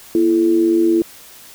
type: tone with amplitude modulation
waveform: sine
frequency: 335.9 Hz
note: E4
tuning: 33 cents sharp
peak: -8 dBFS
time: 0.15-1.02 s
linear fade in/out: 2 ms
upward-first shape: sine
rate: 96.8 Hz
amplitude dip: 65%
effects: white hiss -41 dBFS RMS until 1.54 s